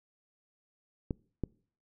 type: clicks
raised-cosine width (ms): 3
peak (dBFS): -19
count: 2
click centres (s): 1.108 / 1.437
effects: noise-tail reverb RT60 0.5 s tail -25 dB re dry